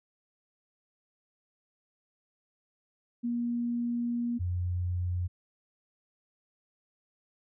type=tone pair in turn; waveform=sine; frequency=238.1 / 89.19 Hz; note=A#3 / F2; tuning=+37 / +37 cents; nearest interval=octave + perfect fourth; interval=1700 cents; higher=first; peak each=-28 dBFS; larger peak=neither; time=3.23-4.39 / 4.39-5.28 s; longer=first; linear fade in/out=20 ms; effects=none